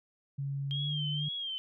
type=tone with pitch glide; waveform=sine; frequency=139.1 to 148.23 Hz; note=C#3 to D3; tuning=+6 to +16 cents; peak=-32 dBFS; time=0.38-1.29 s; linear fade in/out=10 ms; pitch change=+110 cents; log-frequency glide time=0.73-0.93 s
type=tone with vibrato; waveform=sine; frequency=3194 Hz; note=G7; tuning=32 cents sharp; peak=-34 dBFS; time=0.71-1.58 s; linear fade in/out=0 ms; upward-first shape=sine; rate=2 Hz; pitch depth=78 cents each way
effects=none